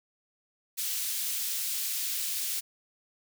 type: high-pass noise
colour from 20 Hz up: white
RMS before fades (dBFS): -32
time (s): 0.77-2.61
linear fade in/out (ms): 20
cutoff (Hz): 2900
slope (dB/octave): 12
effects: none